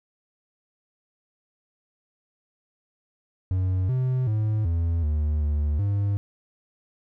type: tone with pitch steps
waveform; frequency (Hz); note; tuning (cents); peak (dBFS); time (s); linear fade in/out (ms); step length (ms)
triangle; 92.9 / 128.5 / 107.7 / 83.8 / 75.4 / 73.9 / 100.8; F#2 / C3 / A2 / E2 / D2 / D2 / G2; +7 / -31 / -37 / +29 / +46 / +11 / +49; -19; 3.51-6.17; 0; 380
effects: none